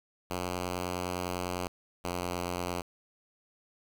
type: tone pair in turn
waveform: 5% pulse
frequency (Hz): 89.9 / 88.66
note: F#2 / F2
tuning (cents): -49 / +27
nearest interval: unison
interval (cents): 24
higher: first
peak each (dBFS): -21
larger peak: neither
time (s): 0.3-1.68 / 2.04-2.82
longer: first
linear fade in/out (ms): 10
effects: 10-bit